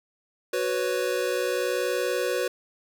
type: chord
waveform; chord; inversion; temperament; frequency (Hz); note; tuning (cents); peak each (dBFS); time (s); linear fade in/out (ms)
square; F# suspended fourth; none; equal; 370 / 493.9 / 554.4; F#4 / B4 / C#5; 0 / 0 / 0; -30 / -28 / -31; 0.53-2.48; 5
effects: none